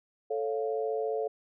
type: chord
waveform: sine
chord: A augmented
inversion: none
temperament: equal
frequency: 440 / 554.4 / 698.5 Hz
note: A4 / C#5 / E#5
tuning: 0 / 0 / 0 cents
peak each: -30 / -35 / -36 dBFS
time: 0.3-1.28 s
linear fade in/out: 10 ms
effects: none